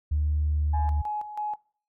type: tone with pitch glide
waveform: sine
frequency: 74.9 to 74.47 Hz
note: D2 to D2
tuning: +35 to +25 cents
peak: -21 dBFS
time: 0.11-1.02 s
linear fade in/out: 10 ms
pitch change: -10 cents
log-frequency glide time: 0.71-0.91 s
type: tone with tremolo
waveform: sine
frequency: 842 Hz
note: G#5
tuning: 24 cents sharp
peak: -27 dBFS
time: 0.73-1.56 s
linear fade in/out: 10 ms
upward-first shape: square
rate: 3.1 Hz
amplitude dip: 65%
effects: noise-tail reverb RT60 0.5 s tail -25 dB re dry + tanh soft clip ceiling -17 dBFS